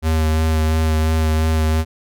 square tone with vibrato, 79.1 Hz, D#2, 29 cents sharp, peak -15 dBFS, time 0.02-1.85 s, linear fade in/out 50 ms, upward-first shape sine, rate 2.9 Hz, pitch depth 17 cents each way, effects none

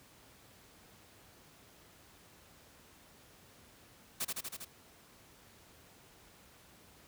white noise with echo, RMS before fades -35 dBFS, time 4.2-4.25 s, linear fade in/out 10 ms, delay 80 ms, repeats 5, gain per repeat -2 dB, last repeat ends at 4.65 s, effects pink hiss -60 dBFS RMS until 7.07 s + high-pass 60 Hz 12 dB/octave

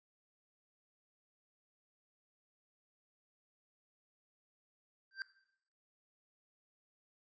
square tone with exponential growth, 1568 Hz, G6, in tune, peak -35 dBFS, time 5.11-5.22 s, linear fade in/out 1 ms, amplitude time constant 23 ms, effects noise-tail reverb RT60 0.7 s tail -17 dB re dry + resampled to 16000 Hz

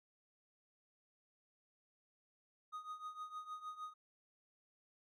triangle tone with tremolo, 1244.5 Hz, D#6, in tune, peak -40 dBFS, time 2.72-3.94 s, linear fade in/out 20 ms, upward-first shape triangle, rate 6.5 Hz, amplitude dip 85%, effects none

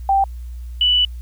sine tone pair in turn, 784 / 2966 Hz, G5 / F#7, 0 / +4 cents, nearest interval octave + major seventh, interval 2304 cents, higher second, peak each -12 dBFS, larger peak neither, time 0.09-0.24 / 0.81-1.05 s, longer second, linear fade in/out 2 ms, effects added 60 Hz sine -28 dBFS peak until 1.21 s + white hiss -56 dBFS RMS until 1.21 s

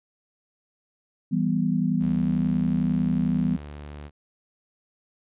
sine chord, E minor, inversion none, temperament equal, 164.81 / 196 / 246.9 Hz, E3 / G3 / B3, 0 / 0 / 0 cents, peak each -25 dBFS, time 1.31-3.57 s, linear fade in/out 20 ms
sawtooth tone, 73.42 Hz, D2, in tune, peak -33 dBFS, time 1.99-4.11 s, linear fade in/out 50 ms
effects resampled to 8000 Hz

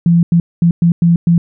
sine tone bursts at uneven times, 170 Hz, F3, 46 cents flat, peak -6 dBFS, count 6, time 0.06-0.23 / 0.32-0.4 / 0.62-0.71 / 0.82-0.92 / 1.02-1.16 / 1.27-1.38 s, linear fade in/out 2 ms, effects none

